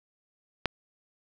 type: click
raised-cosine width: 0.3 ms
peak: -9 dBFS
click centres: 0.657 s
effects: none